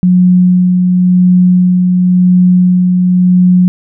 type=tone with tremolo; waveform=sine; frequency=181 Hz; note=F#3; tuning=38 cents flat; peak=-3 dBFS; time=0.03-3.68 s; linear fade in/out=0 ms; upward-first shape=sine; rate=0.94 Hz; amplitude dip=30%; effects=none